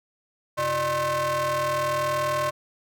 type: ring-modulated tone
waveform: 45% pulse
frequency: 233.1 Hz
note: A#3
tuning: in tune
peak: -20 dBFS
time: 0.57-2.51 s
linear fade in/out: 20 ms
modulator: 836 Hz
effects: none